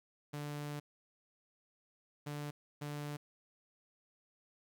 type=tone bursts at uneven times; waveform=sawtooth; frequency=146.83 Hz; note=D3; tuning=in tune; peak=-36 dBFS; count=3; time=0.33-0.8 / 2.26-2.51 / 2.81-3.17 s; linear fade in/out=10 ms; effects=12-bit